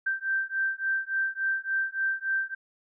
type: beating tone pair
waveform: sine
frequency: 1564 / 1567.5 Hz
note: G6 / G6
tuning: -4 / -1 cents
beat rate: 3.5 Hz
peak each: -29 dBFS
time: 0.06-2.55 s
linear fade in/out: 10 ms
effects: none